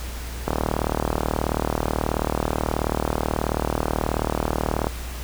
click train, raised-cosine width 1 ms, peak -7 dBFS, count 170, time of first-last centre 0.48-4.87 s, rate 38.5 Hz, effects added 60 Hz sine -30 dBFS peak until 5.23 s + pink hiss -37 dBFS RMS until 5.23 s

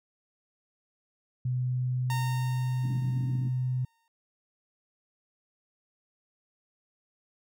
sine tone with pitch glide, 125.9 to 127.14 Hz, B2 to C3, +34 to -49 cents, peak -26 dBFS, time 1.45-3.85 s, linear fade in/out 5 ms, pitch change +17 cents, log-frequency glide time 1.56-2.69 s
sawtooth tone with exponential decay, 919 Hz, A#5, 25 cents flat, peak -28 dBFS, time 2.1-4.08 s, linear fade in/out 1 ms, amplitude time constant 430 ms
white band-pass noise, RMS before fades -39 dBFS, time 2.83-3.49 s, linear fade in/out 5 ms, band 100 to 280 Hz, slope 48 dB/octave
effects none

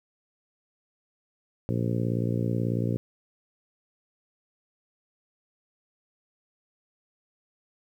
harmonic tone, 58.27 Hz, A#1, in tune, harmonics 2 / 3 / 4 / 5 / 6 / 7 / 8 / 9, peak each -27 / -31 / -33 / -35 / -37 / -38 / -39 / -40 dBFS, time 1.69-2.97 s, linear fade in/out 0 ms, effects 10-bit

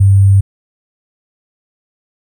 sine tone with sample-and-hold, 98 Hz, G2, in tune, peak -4 dBFS, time 0-0.41 s, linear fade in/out 10 ms, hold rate 8820 Hz, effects none

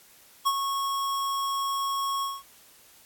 square tone with ADSR envelope, 1100 Hz, C#6, 14 cents flat, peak -20 dBFS, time 0.45-2.43 s, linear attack 20 ms, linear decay 51 ms, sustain -7 dB, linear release 210 ms, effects white hiss -55 dBFS RMS until 3.05 s + AAC 64 kbps

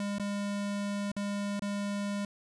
square tone with dropouts, 202.5 Hz, G#3, 43 cents flat, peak -32 dBFS, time 0-2.25 s, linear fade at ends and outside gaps 2 ms, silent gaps 0.184-0.197 / 1.117-1.165 / 1.595-1.621 s, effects resampled to 24000 Hz

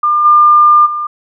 sine tone with level steps, 1200 Hz, D6, 37 cents sharp, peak -8 / -3 / -15 dBFS, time 0.03-1.07 s, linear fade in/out 5 ms, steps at 0.24 / 0.85 s, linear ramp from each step 20 ms, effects none

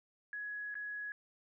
sine tone with dropouts, 1677 Hz, G#6, 16 cents sharp, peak -39 dBFS, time 0.33-1.12 s, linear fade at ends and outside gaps 1 ms, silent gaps 0.743-0.753 s, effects none

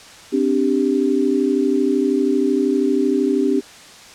sine chord, C suspended second, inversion none, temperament equal with one note detuned, 260.9 / 293.7 / 392 Hz, C4 / D4 / G4, -5 / 0 / 0 cents, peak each -19 dBFS, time 0.32-3.61 s, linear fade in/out 20 ms, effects white hiss -41 dBFS RMS until 4.14 s + low-pass 7000 Hz 12 dB/octave

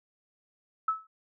sine tone with exponential decay, 1301 Hz, E6, 23 cents flat, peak -21 dBFS, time 0.88-1.07 s, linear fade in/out 5 ms, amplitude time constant 40 ms, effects none

